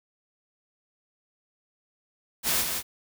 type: noise with echo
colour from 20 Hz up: white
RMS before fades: -25 dBFS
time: 2.43-2.66 s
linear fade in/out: 50 ms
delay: 170 ms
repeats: 1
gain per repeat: -5 dB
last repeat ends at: 2.83 s
effects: none